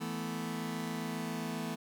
sawtooth chord, E suspended fourth, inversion none, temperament just, 164.81 / 219.8 / 247.2 Hz, E3 / A3 / B3, 0 / -2 / +2 cents, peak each -36 / -35 / -36 dBFS, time 0-1.76 s, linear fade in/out 20 ms, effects none

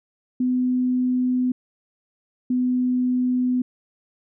sine tone pair in turn, 251.9 / 250.9 Hz, B3 / B3, +34 / +28 cents, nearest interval unison, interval 6 cents, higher first, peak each -18 dBFS, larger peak neither, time 0.4-1.52 / 2.5-3.62 s, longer neither, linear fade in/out 5 ms, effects none

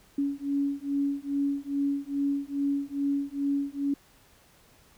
sine beating tone pair, 280 / 282.4 Hz, C#4 / C#4, +18 / +32 cents, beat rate 2.4 Hz, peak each -29 dBFS, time 0.18-3.94 s, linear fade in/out 5 ms, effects pink hiss -59 dBFS RMS until 4.97 s

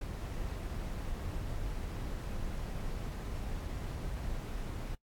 brown noise, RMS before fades -38 dBFS, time 0.01-4.95 s, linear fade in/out 5 ms, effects noise-tail reverb RT60 0.1 s tail -20 dB re dry + AAC 64 kbps

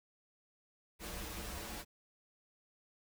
pink noise with comb filter, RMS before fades -44 dBFS, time 0.99-1.85 s, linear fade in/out 50 ms, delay 7.7 ms, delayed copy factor -1, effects none

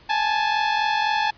sawtooth tone pair together, 832.1 / 876 Hz, G#5 / A5, +3 / -8 cents, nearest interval minor second, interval 89 cents, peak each -19 / -18 dBFS, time 0.09-1.31 s, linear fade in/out 10 ms, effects pink hiss -51 dBFS RMS until 1.37 s + resampled to 11025 Hz

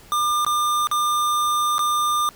square tone with dropouts, 1200 Hz, D6, 37 cents sharp, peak -19 dBFS, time 0.12-2.29 s, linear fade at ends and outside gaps 0 ms, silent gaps 0.448-0.465 / 0.871-0.914 / 1.782-1.792 s, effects pink hiss -48 dBFS RMS until 2.35 s

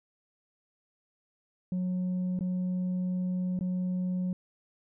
sine tone with dropouts, 182.3 Hz, F#3, 25 cents flat, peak -25 dBFS, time 1.72-4.33 s, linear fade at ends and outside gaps 2 ms, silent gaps 2.391-2.408 / 3.591-3.609 s, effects tanh soft clip ceiling -27 dBFS

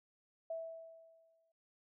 sine tone with exponential decay, 655 Hz, E5, 11 cents flat, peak -37 dBFS, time 0.5-1.52 s, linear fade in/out 5 ms, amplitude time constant 220 ms, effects none

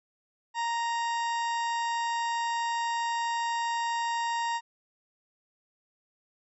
harmonic tone with a mistuned harmonic, 932.3 Hz, A#5, in tune, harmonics 1 / 2 / 3 / 4 / 5 / 6 / 7 / 8, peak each -28 / -36 / -42 / -44 / -48 / -46 / -56 / -46 dBFS, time 0.54-4.61 s, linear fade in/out 50 ms, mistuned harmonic 5, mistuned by +39 cents, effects none

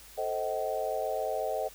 sine chord, A diminished seventh, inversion none, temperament just, 440 / 528 / 633.6 / 760.3 Hz, A4 / C5 / Eb5 / Gb5, 0 / +16 / +31 / +47 cents, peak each -36 / -35 / -33 / -35 dBFS, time 0.17-1.69 s, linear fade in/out 20 ms, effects added 50 Hz sine -57 dBFS peak until 1.74 s + white hiss -52 dBFS RMS until 1.74 s

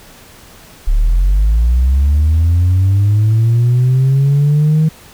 sine linear sweep, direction up, 34 to 158.7 Hz, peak -6 dBFS, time 0.87-4.89 s, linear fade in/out 10 ms, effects tanh soft clip ceiling -6 dBFS + pink hiss -40 dBFS RMS until 5.13 s

